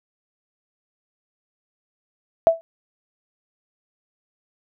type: tone with exponential decay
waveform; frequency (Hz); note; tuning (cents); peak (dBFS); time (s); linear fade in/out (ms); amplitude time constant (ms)
sine; 659.3; E5; 0; -6; 2.47-2.61; 0; 30
effects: none